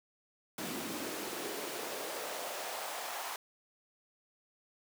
pink noise with high-pass filter sweep, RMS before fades -40 dBFS, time 0.58-3.36 s, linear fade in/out 2 ms, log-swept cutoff 230 to 870 Hz, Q 2.2, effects none

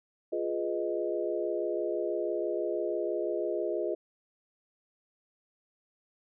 sine chord, F half-diminished seventh, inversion none, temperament equal, 349.2 / 415.3 / 493.9 / 622.3 Hz, F4 / Ab4 / Cb5 / Eb5, 0 / 0 / 0 / 0 cents, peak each -33 / -34 / -37 / -34 dBFS, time 0.32-3.95 s, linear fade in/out 10 ms, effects none

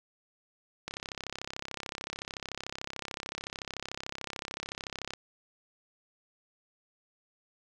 click train, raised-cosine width 0.2 ms, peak -19 dBFS, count 144, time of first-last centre 0.88-5.136 s, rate 33.6 Hz, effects none

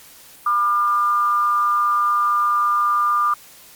sine tone with frequency modulation, 1199 Hz, D6, 36 cents sharp, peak -15 dBFS, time 0.46-3.34 s, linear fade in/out 5 ms, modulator 209 Hz, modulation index 0.38, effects white hiss -45 dBFS RMS until 3.75 s + Opus 48 kbps

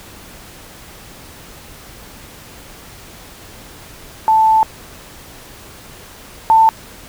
sine tone pair in turn, 880 / 890.7 Hz, A5 / A5, 0 / +21 cents, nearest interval unison, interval 21 cents, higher second, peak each -8 / -6 dBFS, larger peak second, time 4.28-4.63 / 6.5-6.69 s, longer first, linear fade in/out 0 ms, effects pink hiss -38 dBFS RMS until 7.08 s

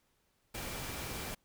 sine tone in noise, 2349 Hz, D7, in tune, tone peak -52 dBFS, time 0.54-1.35 s, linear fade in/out 10 ms, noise pink, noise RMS -41 dBFS, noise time 0.54-1.35 s, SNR -14 dB, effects pink hiss -75 dBFS RMS until 1.44 s

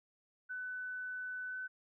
sine tone with pitch glide, 1500 to 1511.3 Hz, F#6 to F#6, +23 to +36 cents, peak -39 dBFS, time 0.49-1.68 s, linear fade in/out 20 ms, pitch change +13 cents, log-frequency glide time 1.47-1.56 s, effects none

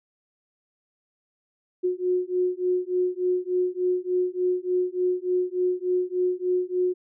sine beating tone pair, 361.4 / 364.8 Hz, F#4 / F#4, -41 / -24 cents, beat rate 3.4 Hz, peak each -25 dBFS, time 1.83-6.94 s, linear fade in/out 20 ms, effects none

